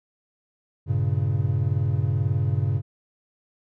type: chord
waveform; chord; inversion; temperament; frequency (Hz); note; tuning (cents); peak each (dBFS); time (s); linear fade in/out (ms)
triangle; G diminished; none; equal; 98 / 116.54 / 138.59; G2 / Bb2 / Db3; 0 / 0 / 0; -22 / -24 / -23; 0.86-2.82; 50
effects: none